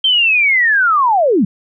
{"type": "linear sweep", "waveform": "sine", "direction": "down", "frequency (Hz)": [3159, 167.3], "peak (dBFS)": -9, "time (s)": [0.04, 1.45], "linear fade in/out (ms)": 5, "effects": []}